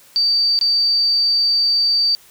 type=tone with dropouts; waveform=sine; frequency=4626 Hz; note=D8; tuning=27 cents flat; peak=-13 dBFS; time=0.16-2.15 s; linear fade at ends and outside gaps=0 ms; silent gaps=0.59-0.612 s; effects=white hiss -48 dBFS RMS until 2.3 s